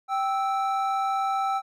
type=tone pair together; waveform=triangle; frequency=781 / 1313.5 Hz; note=G5 / E6; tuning=-7 / -7 cents; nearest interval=major sixth; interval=900 cents; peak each=-23 / -26 dBFS; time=0.08-1.62 s; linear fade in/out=50 ms; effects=none